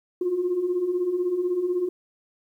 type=beating tone pair; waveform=sine; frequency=344.6 / 360.6 Hz; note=F4 / F#4; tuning=-23 / -45 cents; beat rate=16 Hz; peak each=-29 / -22 dBFS; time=0.21-1.89 s; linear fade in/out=5 ms; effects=tanh soft clip ceiling -16 dBFS + 10-bit